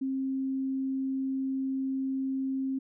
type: tone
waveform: sine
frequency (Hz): 266.5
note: C4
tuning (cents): +32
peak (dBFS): -28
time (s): 0.01-2.79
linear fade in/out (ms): 10
effects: none